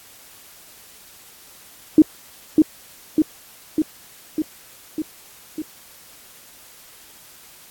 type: tone with echo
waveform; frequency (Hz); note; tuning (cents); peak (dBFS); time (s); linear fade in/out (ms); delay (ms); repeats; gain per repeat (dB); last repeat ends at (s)
sine; 310; D#4; -6; -5; 1.98-2.02; 2; 600; 6; -3; 5.62
effects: white hiss -46 dBFS RMS until 7.7 s + AAC 64 kbps